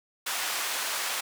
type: band-pass noise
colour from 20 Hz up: pink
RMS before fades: -31 dBFS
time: 0.26-1.21 s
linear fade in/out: 10 ms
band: 970 to 16000 Hz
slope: 12 dB/octave
effects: none